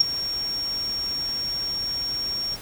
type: tone with ADSR envelope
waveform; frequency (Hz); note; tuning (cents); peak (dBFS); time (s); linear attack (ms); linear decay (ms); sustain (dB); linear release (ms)
sine; 5540; F8; -15; -9; 0-2.57; 9; 12; -16; 34
effects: pink hiss -40 dBFS RMS until 2.61 s